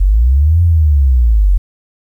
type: linear two-way sweep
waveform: sine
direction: up then down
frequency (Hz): 43.29 to 87.31 to 43.29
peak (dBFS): -6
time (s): 0-1.58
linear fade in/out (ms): 10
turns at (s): 0.62
effects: 8-bit